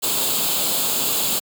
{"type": "noise with comb filter", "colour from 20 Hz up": "white", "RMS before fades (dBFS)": -21, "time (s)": [0.02, 1.4], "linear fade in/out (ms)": 20, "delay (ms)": 0.26, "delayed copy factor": 0.7, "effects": ["high-pass 150 Hz 12 dB/octave"]}